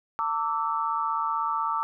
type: tone cluster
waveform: sine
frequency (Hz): 901 / 1159 / 1315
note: A5 / D6 / E6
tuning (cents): +41 / -23 / -5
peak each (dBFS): -29 / -28 / -30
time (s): 0.19-1.83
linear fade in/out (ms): 0
effects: none